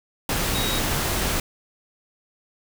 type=tone in noise; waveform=sine; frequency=3789 Hz; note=A#7; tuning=27 cents sharp; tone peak=-28 dBFS; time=0.55-0.79 s; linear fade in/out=2 ms; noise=pink; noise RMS=-24 dBFS; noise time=0.29-1.4 s; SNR=-7 dB; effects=none